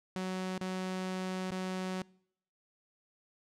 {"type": "tone with dropouts", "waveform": "sawtooth", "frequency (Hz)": 186.1, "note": "F#3", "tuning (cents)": 10, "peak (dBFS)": -30, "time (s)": [0.16, 2.02], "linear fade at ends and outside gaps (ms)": 0, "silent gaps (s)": [[0.578, 0.611], [1.506, 1.518]], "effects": ["noise-tail reverb RT60 0.7 s tail -25 dB re dry", "low-pass 8000 Hz 12 dB/octave"]}